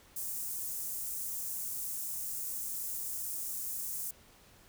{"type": "high-pass noise", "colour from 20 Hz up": "white", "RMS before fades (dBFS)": -38, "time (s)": [0.16, 4.11], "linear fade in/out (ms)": 5, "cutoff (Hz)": 7000, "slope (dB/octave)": 24, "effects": ["pink hiss -60 dBFS RMS until 4.68 s"]}